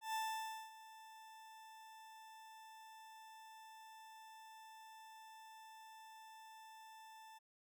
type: tone with ADSR envelope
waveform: 40% pulse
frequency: 883 Hz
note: A5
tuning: 6 cents sharp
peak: -37 dBFS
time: 0.01-7.39 s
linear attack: 130 ms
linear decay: 560 ms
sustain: -18 dB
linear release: 17 ms
effects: none